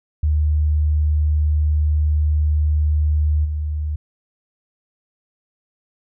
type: tone with level steps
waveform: sine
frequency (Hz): 75.7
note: D#2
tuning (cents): -47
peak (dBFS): -14 / -20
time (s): 0.23-3.96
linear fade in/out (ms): 5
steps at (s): 3.44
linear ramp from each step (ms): 20
effects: none